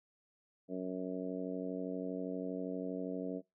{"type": "harmonic tone", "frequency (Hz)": 92.5, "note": "F#2", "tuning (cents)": 0, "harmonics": [2, 3, 4, 5, 6, 7], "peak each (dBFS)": [-43, -40, -47, -43, -47, -47], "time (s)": [0.68, 3.42], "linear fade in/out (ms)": 50, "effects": ["noise-tail reverb RT60 0.2 s tail -23 dB re dry"]}